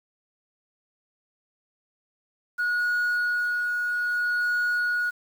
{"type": "tone with tremolo", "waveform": "sine", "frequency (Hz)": 1452, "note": "F#6", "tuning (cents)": -33, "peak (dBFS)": -19, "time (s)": [2.58, 5.11], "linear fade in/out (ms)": 20, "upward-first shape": "sine", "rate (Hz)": 0.62, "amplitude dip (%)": 35, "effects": ["tanh soft clip ceiling -21 dBFS", "8-bit"]}